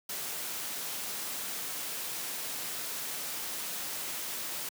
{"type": "noise", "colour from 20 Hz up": "white", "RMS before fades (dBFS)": -37, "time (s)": [0.09, 4.69], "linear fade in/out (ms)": 5, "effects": ["high-pass 150 Hz 12 dB/octave"]}